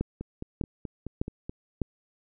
two click trains, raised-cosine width 3 ms, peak -14 / -22 dBFS, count 4 / 7, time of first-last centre 0.01-1.817 / 0.21-1.495 s, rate 1.66 / 4.67 Hz, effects none

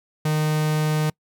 45% pulse tone, 153.8 Hz, D#3, 20 cents flat, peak -19 dBFS, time 0.25-1.1 s, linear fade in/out 5 ms, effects noise-tail reverb RT60 0.1 s tail -26 dB re dry

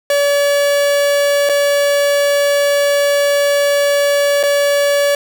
45% pulse tone with dropouts, 571 Hz, D5, 49 cents flat, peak -11 dBFS, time 0.1-5.15 s, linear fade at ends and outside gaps 2 ms, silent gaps 1.491-1.495 / 4.43-4.435 s, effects none

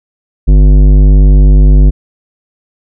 sine tone with tanh clipping, 49.53 Hz, G1, 19 cents sharp, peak -3 dBFS, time 0.47-1.91 s, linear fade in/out 20 ms, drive 14 dB, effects none

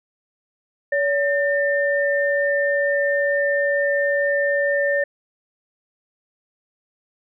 sine tone pair together, 568 / 1801.1 Hz, C#5 / A6, +42 / +40 cents, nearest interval octave + minor sixth, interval 1998 cents, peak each -19 / -21 dBFS, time 0.92-5.04 s, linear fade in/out 5 ms, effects none

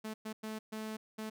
sawtooth tone bursts at uneven times, 217.6 Hz, A3, 19 cents flat, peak -35 dBFS, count 5, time 0.04-0.14 / 0.25-0.33 / 0.43-0.59 / 0.72-0.97 / 1.18-1.3 s, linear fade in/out 10 ms, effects none

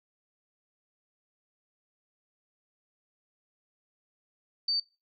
sine tone, 4591 Hz, D8, 40 cents flat, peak -25 dBFS, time 4.68-4.8 s, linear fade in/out 5 ms, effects noise-tail reverb RT60 0.3 s tail -22 dB re dry

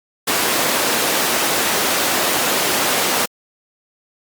pink high-pass noise, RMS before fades -18 dBFS, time 0.27-3.26 s, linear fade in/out 10 ms, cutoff 330 Hz, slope 12 dB/octave, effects Opus 48 kbps

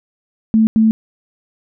sine tone bursts at uneven times, 220.8 Hz, A3, 6 cents sharp, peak -8 dBFS, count 2, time 0.54-0.67 / 0.76-0.91 s, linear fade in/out 0 ms, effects none

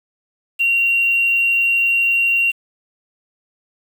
sine tone with quantisation, 2756 Hz, F7, 24 cents flat, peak -13 dBFS, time 0.59-2.52 s, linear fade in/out 20 ms, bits 6, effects none

